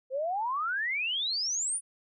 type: exponential sweep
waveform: sine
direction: up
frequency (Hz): 504 to 9956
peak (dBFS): -28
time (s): 0.1-1.81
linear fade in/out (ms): 50
effects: none